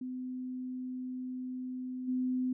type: tone with level steps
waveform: sine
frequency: 254.4 Hz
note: C4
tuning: 48 cents flat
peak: -36 / -29 dBFS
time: 0.01-2.53 s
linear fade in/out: 5 ms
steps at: 2.07 s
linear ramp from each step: 20 ms
effects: none